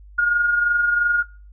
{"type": "tone with amplitude modulation", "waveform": "sine", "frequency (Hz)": 1428, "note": "F6", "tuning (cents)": 38, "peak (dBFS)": -13, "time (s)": [0.18, 1.23], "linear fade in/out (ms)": 10, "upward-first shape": "sine", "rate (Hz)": 22.9, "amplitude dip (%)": 40, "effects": ["noise-tail reverb RT60 0.4 s tail -24 dB re dry", "added 50 Hz sine -41 dBFS peak until 1.52 s"]}